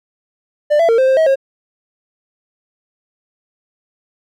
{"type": "tone with pitch steps", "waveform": "triangle", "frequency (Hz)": [594, 669, 457.8, 523, 528, 639, 540], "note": ["D5", "E5", "A#4", "C5", "C5", "D#5", "C#5"], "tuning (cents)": [20, 25, -31, -1, 16, 46, -45], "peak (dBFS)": -7, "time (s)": [0.7, 1.358], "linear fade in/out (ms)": 20, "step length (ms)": 94, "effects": []}